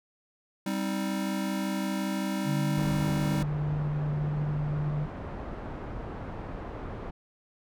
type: chord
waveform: square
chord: C minor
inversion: second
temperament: just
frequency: 196.22 / 261.6 / 314 Hz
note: G3 / C4 / Eb4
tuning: +2 / 0 / +16 cents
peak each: -31 / -37 / -35 dBFS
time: 0.66-3.43 s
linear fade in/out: 5 ms
type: tone with pitch glide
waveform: sine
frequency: 145.6 to 148.4 Hz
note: D3 to D3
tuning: -15 to +18 cents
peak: -27 dBFS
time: 2.44-5.08 s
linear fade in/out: 50 ms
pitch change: +33 cents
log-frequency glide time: 2.63-2.73 s
type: low-pass noise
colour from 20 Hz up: pink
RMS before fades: -38 dBFS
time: 2.77-7.11 s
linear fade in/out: 10 ms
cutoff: 1100 Hz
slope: 12 dB/octave
effects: none